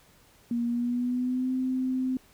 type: tone with pitch glide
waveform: sine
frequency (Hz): 236.7 to 258.1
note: A#3 to C4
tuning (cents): +27 to -23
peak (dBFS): -25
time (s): 0.51-2.17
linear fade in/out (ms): 2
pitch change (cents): +150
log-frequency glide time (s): 0.66-1.52
effects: pink hiss -59 dBFS RMS until 2.33 s